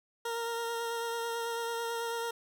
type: tone with vibrato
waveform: 20% pulse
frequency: 464.3 Hz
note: A#4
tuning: 7 cents flat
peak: -28 dBFS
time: 0.25-2.31 s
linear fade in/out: 5 ms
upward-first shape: sine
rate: 9.1 Hz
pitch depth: 16 cents each way
effects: none